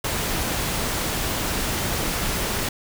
pink noise, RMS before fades -25 dBFS, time 0.04-2.69 s, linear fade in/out 5 ms, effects none

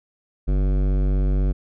sine tone with hard clipping, 48.06 Hz, G1, 34 cents flat, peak -19 dBFS, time 0.47-1.53 s, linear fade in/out 20 ms, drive 16 dB, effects none

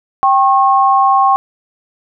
sine tone pair together, 785 / 1086 Hz, G5 / C#6, +2 / -36 cents, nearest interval tritone, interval 562 cents, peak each -10 dBFS, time 0.23-1.36 s, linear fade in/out 0 ms, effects none

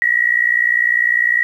sine tone with amplitude modulation, 1915 Hz, A#6, 46 cents sharp, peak -8 dBFS, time 0.02-1.43 s, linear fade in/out 0 ms, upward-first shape sine, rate 60 Hz, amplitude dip 90%, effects 8-bit

